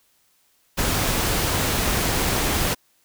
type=noise; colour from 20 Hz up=pink; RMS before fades=-22 dBFS; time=0.77-2.75 s; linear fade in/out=20 ms; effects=white hiss -63 dBFS RMS until 3.04 s